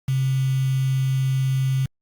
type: tone with quantisation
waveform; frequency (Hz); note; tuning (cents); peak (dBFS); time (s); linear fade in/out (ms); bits
sine; 132.7; C3; +25; -18; 0.08-1.86; 5; 6
effects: Opus 48 kbps